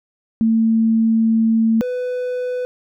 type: tone pair in turn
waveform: sine / triangle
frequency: 224.5 / 498.9 Hz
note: A3 / B4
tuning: +35 / +17 cents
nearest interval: octave + major second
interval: 1382 cents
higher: second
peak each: -12 / -18 dBFS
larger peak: first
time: 0.41-1.81 / 1.81-2.65 s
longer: first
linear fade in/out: 0 ms
effects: none